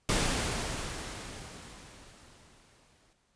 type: noise with exponential decay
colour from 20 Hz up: pink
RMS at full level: -27 dBFS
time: 0.09-3.13 s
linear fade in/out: 0 ms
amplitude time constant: 660 ms
effects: pink hiss -72 dBFS RMS until 3.35 s + resampled to 22050 Hz